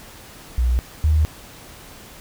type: tone pair in turn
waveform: sine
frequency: 61.1 / 76.98 Hz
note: B1 / D#2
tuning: -18 / -18 cents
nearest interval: major third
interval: 400 cents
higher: second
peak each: -15 / -13 dBFS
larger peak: second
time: 0.58-0.79 / 1.04-1.25 s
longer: neither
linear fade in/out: 0 ms
effects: pink hiss -42 dBFS RMS until 2.2 s